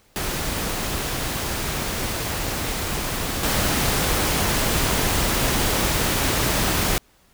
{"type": "noise with level steps", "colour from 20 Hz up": "pink", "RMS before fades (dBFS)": [-26, -21], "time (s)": [0.16, 6.98], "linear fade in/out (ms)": 0, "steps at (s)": 3.43, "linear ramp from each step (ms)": 5, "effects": ["pink hiss -58 dBFS RMS until 7.33 s"]}